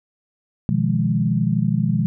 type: chord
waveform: sine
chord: F half-diminished seventh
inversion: second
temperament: equal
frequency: 123.47 / 155.56 / 174.61 / 207.7 Hz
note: Cb3 / Eb3 / F3 / Ab3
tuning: 0 / 0 / 0 / 0 cents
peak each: -22 dBFS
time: 0.69-2.06 s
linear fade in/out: 0 ms
effects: none